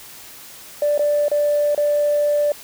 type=tone with dropouts; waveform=sine; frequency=587.3 Hz; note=D5; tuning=in tune; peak=-14 dBFS; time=0.82-2.52 s; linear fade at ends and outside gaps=2 ms; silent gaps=0.978-0.993 / 1.283-1.315 / 1.748-1.777 s; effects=tanh soft clip ceiling -10 dBFS + white hiss -40 dBFS RMS until 2.63 s